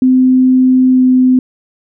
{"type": "tone with pitch glide", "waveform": "sine", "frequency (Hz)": [257, 255.4], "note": ["C4", "C4"], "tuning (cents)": [-31, -42], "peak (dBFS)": -5, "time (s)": [0.02, 1.39], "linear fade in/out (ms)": 2, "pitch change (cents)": -11, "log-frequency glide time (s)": [0.91, 1.01], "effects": []}